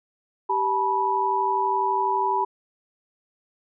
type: tone cluster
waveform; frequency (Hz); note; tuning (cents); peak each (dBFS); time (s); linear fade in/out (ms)
sine; 390.6 / 865 / 977; G4 / A5 / B5; -6 / -30 / -19; -28 / -26 / -22; 0.49-2.45; 10
effects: none

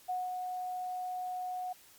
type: tone with ADSR envelope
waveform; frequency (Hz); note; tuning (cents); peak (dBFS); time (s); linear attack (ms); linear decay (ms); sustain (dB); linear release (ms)
sine; 732; F#5; -19; -31; 0.08-1.73; 18; 200; -4; 8
effects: white hiss -59 dBFS RMS until 1.98 s + Opus 48 kbps

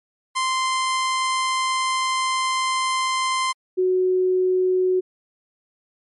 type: tone pair in turn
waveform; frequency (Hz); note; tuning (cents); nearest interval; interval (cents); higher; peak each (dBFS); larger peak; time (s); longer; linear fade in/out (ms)
sawtooth / sine; 1042 / 369.4; C6 / F#4; -7 / -3; octave + tritone; 1796; first; -16; neither; 0.35-3.53 / 3.77-5.01; first; 20
effects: MP3 48 kbps

